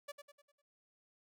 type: tone with echo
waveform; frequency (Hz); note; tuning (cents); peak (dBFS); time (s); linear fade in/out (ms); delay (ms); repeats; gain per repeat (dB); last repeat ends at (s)
sawtooth; 577; D5; -31; -39; 0.08-0.12; 10; 100; 5; -7; 0.62
effects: none